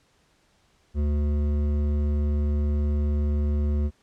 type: tone with hard clipping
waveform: sine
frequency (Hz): 73.42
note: D2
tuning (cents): 0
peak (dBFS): -23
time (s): 0.94-3.91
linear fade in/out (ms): 50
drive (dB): 11
effects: pink hiss -64 dBFS RMS until 4.02 s + low-pass 8000 Hz 12 dB/octave